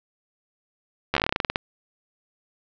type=slowing click train; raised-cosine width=0.3 ms; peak=-5 dBFS; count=15; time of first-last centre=1.14-1.559 s; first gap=12 ms; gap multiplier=1.13; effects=low-pass 5000 Hz 12 dB/octave